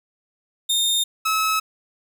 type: tone pair in turn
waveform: sawtooth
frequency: 3655 / 1292.2 Hz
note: A#7 / E6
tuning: -35 / -35 cents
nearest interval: octave + tritone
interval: 1800 cents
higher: first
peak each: -15 dBFS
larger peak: neither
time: 0.69-1.04 / 1.25-1.6 s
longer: neither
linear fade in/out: 10 ms
effects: none